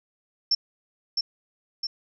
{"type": "tone with echo", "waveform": "sine", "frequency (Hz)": 5380, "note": "E8", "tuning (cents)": 34, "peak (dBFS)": -18, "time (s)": [0.51, 0.55], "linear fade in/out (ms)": 5, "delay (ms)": 660, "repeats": 2, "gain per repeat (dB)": -4, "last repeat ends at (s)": 1.87, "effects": []}